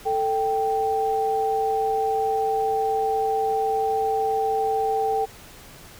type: tone pair together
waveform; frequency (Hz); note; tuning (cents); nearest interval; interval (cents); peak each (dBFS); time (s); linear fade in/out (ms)
sine; 442.6 / 782.5; A4 / G5; +10 / -3; minor seventh; 987; -24 / -22; 0.05-5.26; 20
effects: pink hiss -45 dBFS RMS until 5.99 s